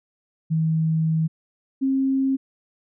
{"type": "tone pair in turn", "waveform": "sine", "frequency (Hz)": [160, 267.9], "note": ["D#3", "C4"], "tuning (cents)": [49, 41], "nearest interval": "major sixth", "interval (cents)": 892, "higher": "second", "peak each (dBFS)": -18, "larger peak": "neither", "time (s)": [[0.5, 1.28], [1.81, 2.37]], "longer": "first", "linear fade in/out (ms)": 20, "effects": []}